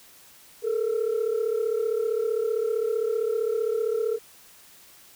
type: tone pair together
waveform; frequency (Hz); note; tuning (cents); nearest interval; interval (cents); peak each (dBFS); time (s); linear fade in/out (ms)
sine; 429.7 / 465.1; A4 / A#4; -41 / -4; minor second; 137; -24; 0.62-4.19; 50
effects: tanh soft clip ceiling -19 dBFS + white hiss -52 dBFS RMS until 5.15 s